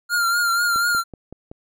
square tone with vibrato, 1400 Hz, F6, 4 cents sharp, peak -18 dBFS, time 0.09-1.04 s, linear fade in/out 50 ms, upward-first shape triangle, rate 4.1 Hz, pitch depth 50 cents each way
click train, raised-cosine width 2 ms, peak -23 dBFS, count 5, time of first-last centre 0.76-1.515 s, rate 5.3 Hz
effects none

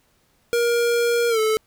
square tone with pitch glide, 472.6 to 435.9 Hz, A#4 to A4, +24 to -16 cents, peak -18 dBFS, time 0.53-1.57 s, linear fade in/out 0 ms, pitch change -140 cents, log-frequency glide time 1.29-1.39 s, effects pink hiss -63 dBFS RMS until 1.66 s

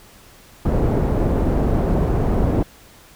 pink low-pass noise, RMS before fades -18 dBFS, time 0.65-2.63 s, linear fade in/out 5 ms, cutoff 570 Hz, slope 12 dB/octave, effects pink hiss -47 dBFS RMS until 3.15 s

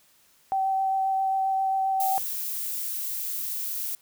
sine tone with vibrato, 770 Hz, G5, 31 cents flat, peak -22 dBFS, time 0.52-2.18 s, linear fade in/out 0 ms, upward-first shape sine, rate 7.5 Hz, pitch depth 10 cents each way
violet noise, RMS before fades -31 dBFS, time 2-3.95 s, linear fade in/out 2 ms
effects white hiss -61 dBFS RMS until 4.01 s

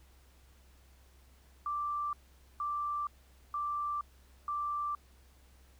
sine tone bursts, 1174.7 Hz, D6, in tune, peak -32 dBFS, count 4, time 1.66-4.95 s, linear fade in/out 2 ms, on 470 ms, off 470 ms, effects added 65 Hz sine -59 dBFS peak until 5.79 s + pink hiss -66 dBFS RMS until 5.79 s

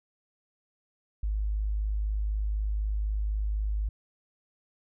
sine tone, 52 Hz, G#1, 3 cents sharp, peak -26 dBFS, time 1.23-3.89 s, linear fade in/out 5 ms, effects none

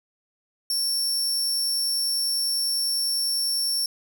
sawtooth tone, 5450 Hz, F8, 43 cents flat, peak -20 dBFS, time 0.7-3.86 s, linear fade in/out 2 ms, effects none

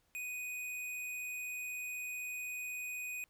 square tone, 2489 Hz, D#7, in tune, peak -40 dBFS, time 0.15-3.24 s, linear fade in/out 0 ms, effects pink hiss -75 dBFS RMS until 3.29 s

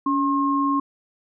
sine tone pair together, 282.2 / 1071.6 Hz, C#4 / C6, +31 / +41 cents, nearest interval octave + major seventh, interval 2310 cents, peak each -21 / -21 dBFS, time 0.06-0.8 s, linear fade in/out 5 ms, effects none

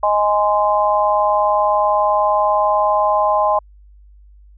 sine chord, Ab major, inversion second, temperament just, 623 / 830.6 / 1038.3 Hz, Eb5 / Ab5 / C6, +2 / 0 / -14 cents, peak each -17 dBFS, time 0.03-3.59 s, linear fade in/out 5 ms, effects added 50 Hz sine -42 dBFS peak until 4.57 s

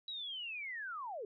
sine linear sweep, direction down, 3925 to 386.1 Hz, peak -40 dBFS, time 0.08-1.25 s, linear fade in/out 2 ms, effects none

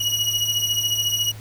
30% pulse beating tone pair, 2898 / 2912 Hz, F#7 / F#7, -37 / -28 cents, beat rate 14 Hz, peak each -20 dBFS, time 0-1.32 s, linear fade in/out 10 ms, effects added 107 Hz sine -35 dBFS peak until 1.4 s + pink hiss -45 dBFS RMS until 1.4 s

